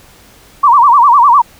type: tone with vibrato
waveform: sine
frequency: 1042 Hz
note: C6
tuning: 7 cents flat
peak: -3 dBFS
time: 0.63-1.42 s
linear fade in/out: 10 ms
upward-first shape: sine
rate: 9.9 Hz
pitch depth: 210 cents each way
effects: pink hiss -42 dBFS RMS until 1.59 s